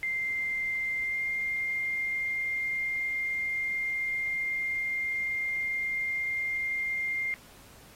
sine tone with pitch glide, 2093 to 2109 Hz, C7 to C7, 0 to +13 cents, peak -28 dBFS, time 0.03-7.34 s, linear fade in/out 0 ms, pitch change +13 cents, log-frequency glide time 1-1.22 s, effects pink hiss -54 dBFS RMS until 7.95 s + AAC 48 kbps

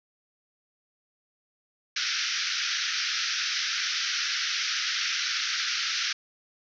white band-pass noise, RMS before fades -29 dBFS, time 1.96-6.13 s, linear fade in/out 5 ms, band 1300 to 6000 Hz, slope 96 dB/octave, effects none

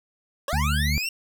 25% pulse linear sweep, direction up, 523.3 to 2794 Hz, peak -22 dBFS, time 0.48-1.09 s, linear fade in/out 2 ms
harmonic tone, 73.42 Hz, D2, in tune, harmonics 1 / 2 / 3, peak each -23 / -27 / -32 dBFS, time 0.53-0.98 s, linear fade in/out 0 ms
effects none

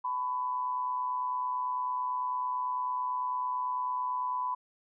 sine tone with amplitude modulation, 1000 Hz, B5, 21 cents sharp, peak -27 dBFS, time 0.04-4.55 s, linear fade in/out 10 ms, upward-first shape sine, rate 129 Hz, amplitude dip 50%, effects none

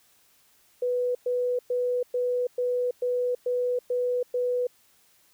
sine tone bursts, 493.9 Hz, B4, in tune, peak -23 dBFS, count 9, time 0.82-4.67 s, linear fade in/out 5 ms, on 330 ms, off 110 ms, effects white hiss -62 dBFS RMS until 5.33 s

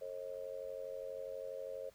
sine tone with amplitude modulation, 537 Hz, C5, 45 cents sharp, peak -37 dBFS, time 0.01-1.9 s, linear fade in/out 10 ms, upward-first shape sine, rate 92.3 Hz, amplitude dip 100%, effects pink hiss -67 dBFS RMS until 1.94 s

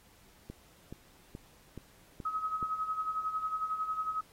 click train, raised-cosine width 3 ms, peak -29 dBFS, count 6, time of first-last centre 0.5-2.628 s, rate 2.35 Hz
sine tone with tremolo, 1274 Hz, D#6, 41 cents sharp, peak -29 dBFS, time 2.25-4.21 s, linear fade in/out 5 ms, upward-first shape sine, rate 11 Hz, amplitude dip 65%
effects pink hiss -62 dBFS RMS until 4.32 s + AAC 48 kbps

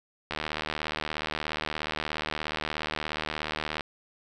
click train, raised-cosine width 0.3 ms, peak -14 dBFS, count 270, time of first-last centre 0.31-3.808 s, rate 76.9 Hz, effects none

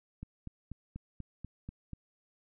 click train, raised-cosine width 5 ms, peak -29 dBFS, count 8, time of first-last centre 0.23-1.933 s, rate 4.11 Hz, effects none

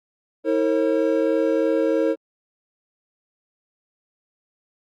triangle tone cluster, 321.4 / 455.9 / 539 Hz, E4 / A#4 / C#5, -44 / -39 / -49 cents, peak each -20 dBFS, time 0.44-2.16 s, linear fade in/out 50 ms, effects Opus 48 kbps

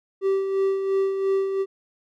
triangle tone with tremolo, 388.2 Hz, G4, 17 cents flat, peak -16 dBFS, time 0.21-1.66 s, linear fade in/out 50 ms, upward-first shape sine, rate 2.9 Hz, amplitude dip 50%, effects none

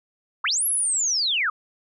sine linear two-way sweep, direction up then down, 919 to 11440 to 1151 Hz, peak -20 dBFS, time 0.44-1.5 s, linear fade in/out 5 ms, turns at 0.66 s, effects none

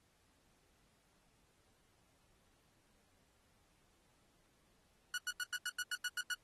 sawtooth tone bursts, 1462 Hz, F#6, 21 cents flat, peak -33 dBFS, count 10, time 5.14-6.339 s, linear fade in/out 2 ms, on 38 ms, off 91 ms, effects pink hiss -74 dBFS RMS until 6.43 s + AAC 32 kbps

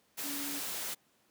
sine tone in noise, 284.6 Hz, C#4, 46 cents sharp, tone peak -41 dBFS, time 0.23-0.6 s, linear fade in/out 20 ms, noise white, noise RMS -38 dBFS, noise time 0.17-0.95 s, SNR -6 dB, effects pink hiss -70 dBFS RMS until 1.3 s + high-pass 150 Hz 12 dB/octave

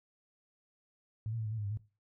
sine tone with pitch steps, 109.1 / 115.1 / 110.5 / 106.9 / 112.3 / 105 / 100.1 / 108.4 Hz, A2 / A#2 / A2 / A2 / A2 / G#2 / G2 / A2, -14 / -22 / +8 / -49 / +36 / +19 / +37 / -25 cents, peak -34 dBFS, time 1.26-1.772 s, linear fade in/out 0 ms, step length 64 ms, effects noise-tail reverb RT60 0.3 s tail -18 dB re dry

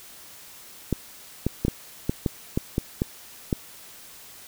clicks, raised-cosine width 3 ms, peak -9 dBFS, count 10, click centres 0.927 / 1.466 / 1.65 / 1.682 / 2.095 / 2.262 / 2.575 / 2.781 / 3.019 / 3.528 s, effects white hiss -46 dBFS RMS until 4.47 s

